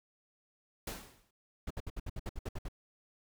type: noise with exponential decay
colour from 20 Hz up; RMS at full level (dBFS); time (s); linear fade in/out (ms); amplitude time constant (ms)
pink; -38; 0.87-1.31; 5; 95
type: noise bursts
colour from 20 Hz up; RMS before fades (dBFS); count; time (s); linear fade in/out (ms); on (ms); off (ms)
brown; -38; 11; 1.67-2.685; 5; 35; 63
effects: none

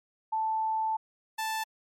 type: tone pair in turn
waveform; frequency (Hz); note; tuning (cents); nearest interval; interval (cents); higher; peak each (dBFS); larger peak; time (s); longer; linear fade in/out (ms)
sine / sawtooth; 880 / 880; A5 / A5; 0 / 0; unison; 0; neither; -26; neither; 0.32-0.97 / 1.38-1.64; first; 10
effects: MP3 64 kbps

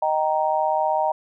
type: chord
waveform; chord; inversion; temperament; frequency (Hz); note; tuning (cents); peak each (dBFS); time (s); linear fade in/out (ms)
sine; Eb major; none; just; 622.3 / 777.8 / 933.4; Eb5 / G5 / Bb5; 0 / -14 / +2; -23; 0.02-1.12; 5
effects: none

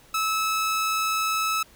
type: tone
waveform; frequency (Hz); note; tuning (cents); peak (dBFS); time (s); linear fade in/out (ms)
sawtooth; 1300; E6; -24; -19; 0.14-1.63; 5
effects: pink hiss -54 dBFS RMS until 1.75 s

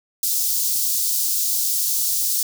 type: high-pass noise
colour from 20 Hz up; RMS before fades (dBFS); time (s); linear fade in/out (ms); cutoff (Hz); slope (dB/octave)
white; -21; 0.23-2.43; 2; 4600; 24
effects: none

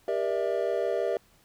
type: chord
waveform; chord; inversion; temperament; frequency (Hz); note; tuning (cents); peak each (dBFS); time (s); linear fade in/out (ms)
triangle; E half-diminished seventh; first; just; 395.6 / 474.7 / 593.3 / 659.3; G4 / Bb4 / D5 / E5; +16 / +31 / +18 / 0; -29; 0.08-1.17; 2
effects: pink hiss -62 dBFS RMS until 1.44 s

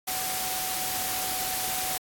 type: tone in noise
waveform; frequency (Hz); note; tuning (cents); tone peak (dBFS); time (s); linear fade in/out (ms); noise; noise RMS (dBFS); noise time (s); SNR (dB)
sine; 749; F#5; +21; -35; 0.07-1.98; 10; white; -30; 0.07-1.98; -8
effects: AAC 64 kbps

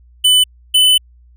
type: tone pair in turn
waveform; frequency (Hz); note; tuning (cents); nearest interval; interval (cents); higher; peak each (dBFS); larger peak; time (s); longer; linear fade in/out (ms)
square; 3000 / 3011; F#7 / F#7; +23 / +30; unison; 7; second; -8; neither; 0.24-0.44 / 0.74-0.98; second; 10
effects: added 60 Hz sine -43 dBFS peak until 1.36 s

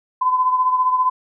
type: beating tone pair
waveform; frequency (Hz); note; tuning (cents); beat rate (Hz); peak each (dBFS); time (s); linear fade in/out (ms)
sine; 1014 / 1029; B5 / C6; +45 / -29; 15; -15 / -23; 0.21-1.1; 10
effects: none

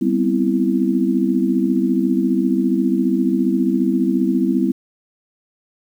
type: chord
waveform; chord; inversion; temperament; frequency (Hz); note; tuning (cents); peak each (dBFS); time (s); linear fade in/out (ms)
sine; C major seventh; second; equal; 196 / 246.9 / 261.6 / 329.6; G3 / B3 / C4 / E4; 0 / 0 / 0 / 0; -20; 0.01-4.72; 10
effects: 8-bit

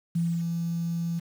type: tone with ADSR envelope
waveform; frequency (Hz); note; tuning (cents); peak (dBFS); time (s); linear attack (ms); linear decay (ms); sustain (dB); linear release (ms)
sine; 168.8; E3; +41; -22; 0.15-1.2; 9; 260; -4; 16
effects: 8-bit

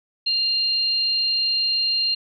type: tone pair together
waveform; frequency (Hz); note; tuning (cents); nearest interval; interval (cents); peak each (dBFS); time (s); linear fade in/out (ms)
sine; 2796 / 4189; F7 / C8; +1 / +1; perfect fifth; 700; -28 / -19; 0.26-2.15; 10
effects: none

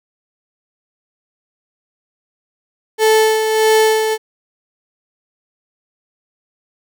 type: tone with tremolo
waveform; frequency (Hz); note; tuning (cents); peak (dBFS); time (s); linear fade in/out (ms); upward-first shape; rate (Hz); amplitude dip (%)
35% pulse; 437.6; A4; -9; -7; 2.98-4.18; 50; sine; 1.6; 50
effects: none

